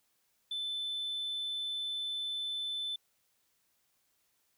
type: tone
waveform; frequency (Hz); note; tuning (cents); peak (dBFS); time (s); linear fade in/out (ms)
sine; 3520; A7; 0; -32; 0.51-2.96; 5
effects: tanh soft clip ceiling -32 dBFS + white hiss -75 dBFS RMS until 4.57 s